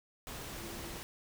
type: tone in noise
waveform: sine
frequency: 340.1 Hz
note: F4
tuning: 46 cents flat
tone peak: -50 dBFS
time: 0.57-0.98 s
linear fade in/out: 0 ms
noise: pink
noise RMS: -44 dBFS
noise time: 0.27-1.03 s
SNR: -9 dB
effects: none